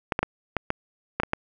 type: clicks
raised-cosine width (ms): 0.5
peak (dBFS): -8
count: 8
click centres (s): 0.122 / 0.191 / 0.23 / 0.567 / 0.704 / 1.2 / 1.234 / 1.334
effects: none